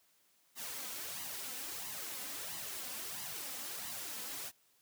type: noise with flanger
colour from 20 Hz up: white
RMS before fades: -43 dBFS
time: 0.55-4.52 s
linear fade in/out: 50 ms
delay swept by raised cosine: 1 to 4 ms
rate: 1.5 Hz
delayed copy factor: +0.6
effects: white hiss -71 dBFS RMS until 4.81 s + high-pass 100 Hz 12 dB/octave